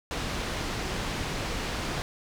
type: low-pass noise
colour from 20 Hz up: pink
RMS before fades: -32 dBFS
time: 0.11-2.02 s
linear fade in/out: 0 ms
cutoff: 5600 Hz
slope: 12 dB/octave
effects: none